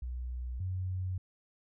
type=tone pair in turn; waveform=sine; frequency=61.74 / 92.51 Hz; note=B1 / F#2; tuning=0 / 0 cents; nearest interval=perfect fifth; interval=700 cents; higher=second; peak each=-35 / -32 dBFS; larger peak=second; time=0.02-0.6 / 0.6-1.18 s; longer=neither; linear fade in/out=5 ms; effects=none